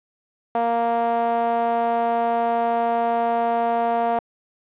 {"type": "tone with band-pass filter", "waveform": "sawtooth", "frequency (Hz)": 233.1, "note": "A#3", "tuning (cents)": 0, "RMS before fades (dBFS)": -21, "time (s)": [0.55, 4.19], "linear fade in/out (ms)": 0, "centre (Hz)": 740, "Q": 3.5, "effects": ["resampled to 8000 Hz", "9-bit"]}